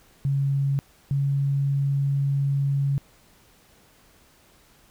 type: tone pair in turn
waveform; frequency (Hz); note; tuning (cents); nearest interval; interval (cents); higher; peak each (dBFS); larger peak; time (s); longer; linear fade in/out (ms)
sine; 138.59 / 139.33; C#3 / C#3; 0 / +9; unison; 9; second; -20; neither; 0.25-0.79 / 1.11-2.98; second; 0
effects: pink hiss -57 dBFS RMS until 4.9 s